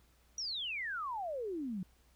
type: exponential sweep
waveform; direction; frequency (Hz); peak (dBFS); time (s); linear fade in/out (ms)
sine; down; 5870 to 174.61; -36; 0.38-1.83; 2
effects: added 60 Hz sine -66 dBFS peak until 2.15 s + pink hiss -70 dBFS RMS until 2.15 s